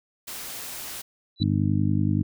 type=noise; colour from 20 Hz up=white; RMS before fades=-36 dBFS; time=0.27-1.02 s; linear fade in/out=10 ms
type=tone with exponential growth; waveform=sine; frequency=3960 Hz; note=B7; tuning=4 cents sharp; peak=-25 dBFS; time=1.36-1.43 s; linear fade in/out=1 ms; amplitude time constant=15 ms
type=harmonic tone; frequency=50.5 Hz; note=G#1; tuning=48 cents flat; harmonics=2 / 3 / 4 / 5 / 6; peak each=-24 / -26 / -27 / -28 / -29 dBFS; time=1.4-2.23 s; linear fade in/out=10 ms
effects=none